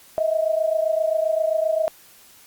sine tone pair together, 631.4 / 659 Hz, D#5 / E5, +25 / -1 cents, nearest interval minor second, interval 74 cents, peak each -20 / -23 dBFS, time 0.18-1.88 s, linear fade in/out 0 ms, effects white hiss -50 dBFS RMS until 2.46 s + Opus 48 kbps

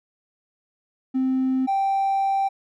triangle tone pair in turn, 261.1 / 782.4 Hz, C4 / G5, -3 / -4 cents, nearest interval octave + perfect fifth, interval 1899 cents, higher second, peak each -16 dBFS, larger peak neither, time 1.14-1.67 / 1.67-2.49 s, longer second, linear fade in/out 20 ms, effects tanh soft clip ceiling -15 dBFS

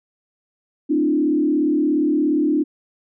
sine tone with frequency modulation, 300 Hz, D4, 37 cents sharp, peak -15 dBFS, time 0.89-2.64 s, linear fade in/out 20 ms, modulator 37.1 Hz, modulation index 1, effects none

